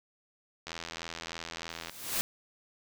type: click train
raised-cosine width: 0.2 ms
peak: -21 dBFS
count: 103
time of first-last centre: 0.67-1.896 s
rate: 83.2 Hz
type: noise with exponential growth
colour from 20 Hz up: white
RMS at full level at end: -28 dBFS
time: 1.7-2.21 s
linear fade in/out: 0 ms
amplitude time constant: 110 ms
effects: none